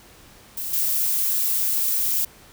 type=noise with level steps; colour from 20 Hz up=violet; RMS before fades=-29 / -22 dBFS; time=0.57-2.25 s; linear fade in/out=5 ms; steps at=0.73 s; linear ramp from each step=5 ms; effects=pink hiss -49 dBFS RMS until 2.52 s